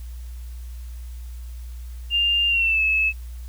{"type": "tone with pitch glide", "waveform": "sine", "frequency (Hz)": [2800, 2597], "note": ["F7", "E7"], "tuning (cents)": [4, -26], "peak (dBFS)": -17, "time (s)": [2.1, 3.13], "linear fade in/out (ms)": 50, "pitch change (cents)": -130, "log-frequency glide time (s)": [2.48, 2.82], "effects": ["added 60 Hz sine -32 dBFS peak until 3.48 s", "white hiss -53 dBFS RMS until 3.48 s"]}